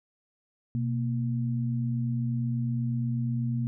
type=tone pair together; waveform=sine; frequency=124.84 / 233.1 Hz; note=B2 / A#3; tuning=+19 / 0 cents; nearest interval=major seventh; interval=1081 cents; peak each=-27 / -31 dBFS; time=0.75-3.67 s; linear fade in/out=0 ms; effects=none